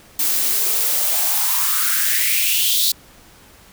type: noise with high-pass filter sweep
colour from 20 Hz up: blue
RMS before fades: -18 dBFS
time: 0.19-2.92 s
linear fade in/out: 5 ms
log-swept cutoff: 240 to 4100 Hz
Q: 5.1
effects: pink hiss -47 dBFS RMS until 3.72 s